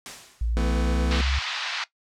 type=noise with exponential decay; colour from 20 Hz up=white; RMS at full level=-34 dBFS; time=0.06-0.66 s; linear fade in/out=0 ms; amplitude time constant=130 ms
type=exponential sweep; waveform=sine; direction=up; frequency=56.2 to 68.4 Hz; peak=-22 dBFS; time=0.41-1.39 s; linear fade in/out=5 ms
type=chord; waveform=25% pulse; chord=E suspended fourth; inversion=none; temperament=equal with one note detuned; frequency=164.81 / 220 / 251.5 Hz; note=E3 / A3 / B3; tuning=0 / 0 / +32 cents; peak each=-27 dBFS; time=0.57-1.21 s; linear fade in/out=0 ms
type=band-pass noise; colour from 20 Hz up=white; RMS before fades=-30 dBFS; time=1.11-1.84 s; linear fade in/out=2 ms; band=870 to 4300 Hz; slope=24 dB/octave
effects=noise-tail reverb RT60 0.1 s tail -17 dB re dry + low-pass 8000 Hz 12 dB/octave